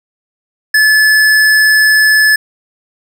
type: tone with hard clipping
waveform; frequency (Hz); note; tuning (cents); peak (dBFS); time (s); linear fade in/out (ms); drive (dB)
sine; 1727; A6; -33; -7; 0.74-2.36; 5; 16
effects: none